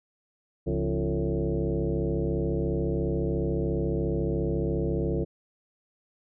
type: tone with frequency modulation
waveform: sine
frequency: 137.4 Hz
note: C#3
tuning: 15 cents flat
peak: -24 dBFS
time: 0.66-5.25 s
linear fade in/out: 20 ms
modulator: 103 Hz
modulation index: 3.6
effects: none